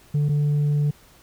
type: tone pair in turn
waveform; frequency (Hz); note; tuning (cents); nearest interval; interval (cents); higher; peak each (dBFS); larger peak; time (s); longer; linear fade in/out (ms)
sine; 146.83 / 146.83; D3 / D3; 0 / 0; unison; 0; neither; -15; neither; 0.14-0.29 / 0.29-0.91; second; 10
effects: tanh soft clip ceiling -17 dBFS + pink hiss -53 dBFS RMS until 1.22 s